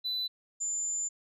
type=tone pair in turn; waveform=sine; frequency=3995 / 7118 Hz; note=B7 / A8; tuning=+19 / +19 cents; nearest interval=minor seventh; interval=1000 cents; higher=second; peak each=-28 dBFS; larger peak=neither; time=0.04-0.28 / 0.6-1.09 s; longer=second; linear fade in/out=20 ms; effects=tanh soft clip ceiling -28 dBFS